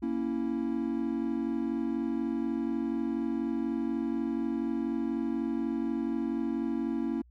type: chord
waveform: triangle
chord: A# diminished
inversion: none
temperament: equal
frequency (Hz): 233.1 / 277.2 / 329.6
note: A#3 / C#4 / E4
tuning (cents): 0 / 0 / 0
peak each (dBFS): -31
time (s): 0.02-7.22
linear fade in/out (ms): 10
effects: added 60 Hz sine -55 dBFS peak until 7.3 s